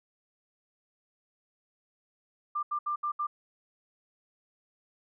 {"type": "tone bursts at uneven times", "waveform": "sine", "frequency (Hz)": 1190, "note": "D6", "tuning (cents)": 22, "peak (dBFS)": -28, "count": 5, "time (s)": [[2.55, 2.63], [2.71, 2.79], [2.86, 2.96], [3.03, 3.12], [3.19, 3.27]], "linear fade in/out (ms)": 10, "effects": []}